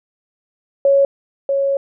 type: tone pair in turn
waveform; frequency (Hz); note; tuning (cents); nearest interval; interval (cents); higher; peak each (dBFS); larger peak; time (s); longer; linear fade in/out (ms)
sine; 554.4 / 552.3; C#5 / C#5; 0 / -6; unison; 6; first; -9 / -14; first; 0.85-1.05 / 1.49-1.77; second; 2
effects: none